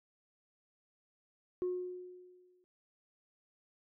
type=tone with exponential decay; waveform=sine; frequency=362.2 Hz; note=F#4; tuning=37 cents flat; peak=-29 dBFS; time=1.62-2.64 s; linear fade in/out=0 ms; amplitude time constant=220 ms; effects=tanh soft clip ceiling -29 dBFS